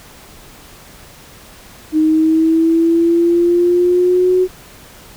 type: linear sweep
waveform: sine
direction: up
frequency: 310 to 370 Hz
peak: -9 dBFS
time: 1.92-4.48 s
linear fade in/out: 50 ms
effects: pink hiss -40 dBFS RMS until 5.16 s